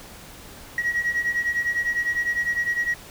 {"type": "beating tone pair", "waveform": "sine", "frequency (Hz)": [1900, 1909.9], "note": ["A#6", "A#6"], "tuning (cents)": [33, 42], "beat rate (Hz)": 9.9, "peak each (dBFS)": [-25, -22], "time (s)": [0.78, 2.94], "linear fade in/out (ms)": 2, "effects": ["tanh soft clip ceiling -17 dBFS", "pink hiss -43 dBFS RMS until 3.1 s"]}